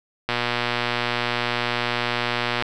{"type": "click train", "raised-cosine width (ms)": 0.3, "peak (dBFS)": -6, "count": 281, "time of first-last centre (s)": [0.29, 2.623], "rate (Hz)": 120, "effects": []}